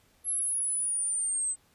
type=linear sweep; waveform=sine; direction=down; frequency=11175 to 8100 Hz; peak=-27 dBFS; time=0.24-1.56 s; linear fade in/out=50 ms; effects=pink hiss -65 dBFS RMS until 1.74 s + resampled to 32000 Hz